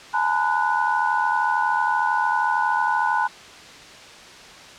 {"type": "tone cluster", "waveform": "sine", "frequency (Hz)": [847, 920, 1009, 1475], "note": ["G#5", "A#5", "B5", "F#6"], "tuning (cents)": [34, -23, 37, -6], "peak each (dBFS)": -24, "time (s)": [0.13, 3.28], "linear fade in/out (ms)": 20, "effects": ["white hiss -42 dBFS RMS until 4.78 s", "low-pass 5000 Hz 12 dB/octave"]}